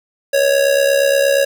square tone with amplitude modulation, 554.4 Hz, C#5, in tune, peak -9 dBFS, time 0.33-1.45 s, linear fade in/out 10 ms, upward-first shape sine, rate 68.5 Hz, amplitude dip 65%, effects 7-bit

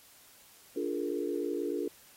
sine chord, Bb dominant seventh, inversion first, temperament just, 291.4 / 349.6 / 419.5 / 466.2 Hz, D4 / F4 / Ab4 / Bb4, -13 / +2 / +17 / 0 cents, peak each -36 / -35 / -36 / -38 dBFS, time 0.76-1.88 s, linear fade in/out 5 ms, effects white hiss -58 dBFS RMS until 2.16 s + AAC 48 kbps

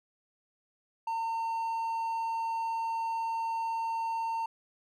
triangle tone, 909 Hz, A#5, 44 cents flat, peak -28 dBFS, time 1.07-4.46 s, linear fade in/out 5 ms, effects none

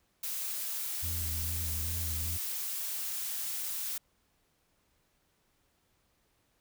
blue noise, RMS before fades -36 dBFS, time 0.23-3.98 s, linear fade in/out 5 ms
triangle tone with vibrato, 80.9 Hz, E2, 32 cents flat, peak -33 dBFS, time 1.02-2.38 s, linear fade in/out 20 ms, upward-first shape sine, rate 2.4 Hz, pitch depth 53 cents each way
effects pink hiss -73 dBFS RMS until 6.6 s

